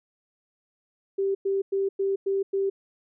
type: tone bursts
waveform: sine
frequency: 391.2 Hz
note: G4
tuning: 4 cents flat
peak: -22 dBFS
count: 6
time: 1.18-2.7 s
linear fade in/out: 10 ms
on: 170 ms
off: 100 ms
effects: none